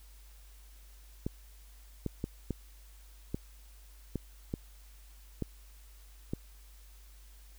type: clicks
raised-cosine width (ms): 3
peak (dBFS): -20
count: 9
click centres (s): 1.265 / 2.063 / 2.241 / 2.507 / 3.345 / 4.157 / 4.539 / 5.423 / 6.335
effects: added 50 Hz sine -52 dBFS peak until 7.58 s + white hiss -62 dBFS RMS until 7.58 s